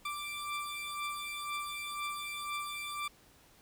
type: beating tone pair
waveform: 20% pulse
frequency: 1174 / 1176 Hz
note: D6 / D6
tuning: -1 / +2 cents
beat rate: 2 Hz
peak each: -37 / -34 dBFS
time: 0.05-3.08 s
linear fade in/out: 5 ms
effects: pink hiss -62 dBFS RMS until 3.61 s